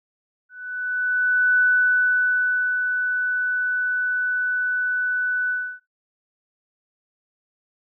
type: tone with ADSR envelope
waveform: sine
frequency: 1492 Hz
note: F#6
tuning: 14 cents sharp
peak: -13 dBFS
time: 0.49-5.8 s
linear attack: 1100 ms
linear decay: 1200 ms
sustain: -6 dB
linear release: 300 ms
effects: noise-tail reverb RT60 0.2 s tail -17 dB re dry